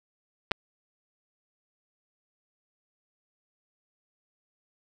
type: clicks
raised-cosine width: 0.3 ms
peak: -14 / -7 dBFS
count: 2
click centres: 0.512 / 0.517 s
effects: none